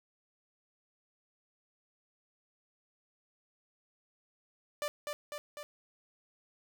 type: tone with echo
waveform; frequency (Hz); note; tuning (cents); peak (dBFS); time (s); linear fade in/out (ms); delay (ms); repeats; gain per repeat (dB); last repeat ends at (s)
sawtooth; 590; D5; +8; -29; 4.82-4.88; 0; 250; 3; -3; 5.63
effects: none